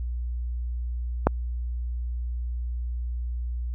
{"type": "click", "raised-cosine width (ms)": 1, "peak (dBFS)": -3, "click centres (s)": 1.27, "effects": ["added 60 Hz sine -27 dBFS peak until 3.74 s"]}